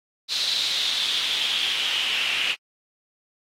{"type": "noise with band-pass filter sweep", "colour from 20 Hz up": "pink", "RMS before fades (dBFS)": -25, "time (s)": [0.28, 2.56], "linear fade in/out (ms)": 50, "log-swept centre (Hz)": [4100, 2700], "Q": 6.1, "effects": ["AAC 48 kbps"]}